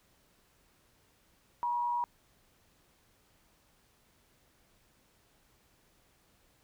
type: tone with frequency modulation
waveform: sine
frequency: 960 Hz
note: B5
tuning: 49 cents flat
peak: -29 dBFS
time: 1.63-2.04 s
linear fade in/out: 0 ms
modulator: 109 Hz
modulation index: 0.31
effects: pink hiss -68 dBFS RMS until 6.63 s